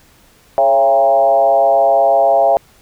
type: tone with frequency modulation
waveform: sine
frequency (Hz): 677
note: E5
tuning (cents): +46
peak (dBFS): -8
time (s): 0.58-2.57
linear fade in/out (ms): 0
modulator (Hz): 126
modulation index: 1.1
effects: pink hiss -49 dBFS RMS until 2.81 s